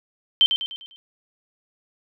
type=tone with echo; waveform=sine; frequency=3116 Hz; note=G7; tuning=11 cents flat; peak=-11 dBFS; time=0.41-0.46 s; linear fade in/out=0 ms; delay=100 ms; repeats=5; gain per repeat=-7 dB; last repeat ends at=0.96 s; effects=none